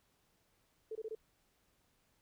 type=tone bursts; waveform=sine; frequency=440 Hz; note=A4; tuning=in tune; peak=-39 dBFS; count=4; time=0.91-1.151 s; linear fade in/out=5 ms; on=43 ms; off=23 ms; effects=pink hiss -75 dBFS RMS until 2.21 s